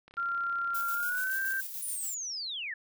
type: click train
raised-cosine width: 0.3 ms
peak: -36 dBFS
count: 51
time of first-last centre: 0.08-1.568 s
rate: 33.6 Hz
type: tone with pitch glide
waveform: sine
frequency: 1384 to 1571.5 Hz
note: F6 to G6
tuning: -16 to +4 cents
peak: -29 dBFS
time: 0.17-1.61 s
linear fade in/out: 10 ms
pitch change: +220 cents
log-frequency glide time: 0.93-1.37 s
type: noise with tremolo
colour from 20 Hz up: violet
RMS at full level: -38 dBFS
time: 0.74-2.15 s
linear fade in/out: 10 ms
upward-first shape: square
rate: 7 Hz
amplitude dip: 40%
type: linear sweep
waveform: sine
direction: down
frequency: 9956 to 1675 Hz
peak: -34 dBFS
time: 1.82-2.74 s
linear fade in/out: 5 ms
effects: none